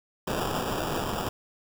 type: noise with sample-and-hold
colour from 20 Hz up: blue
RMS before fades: -30 dBFS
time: 0.27-1.29 s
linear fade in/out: 5 ms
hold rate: 2100 Hz
effects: none